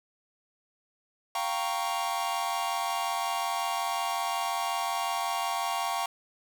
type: chord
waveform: 45% pulse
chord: G half-diminished seventh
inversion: third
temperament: equal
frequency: 698.5 / 784 / 932.3 / 1108.7 Hz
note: F5 / G5 / Bb5 / Db6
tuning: 0 / 0 / 0 / 0 cents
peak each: -34 dBFS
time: 1.35-6.06 s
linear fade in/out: 2 ms
effects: none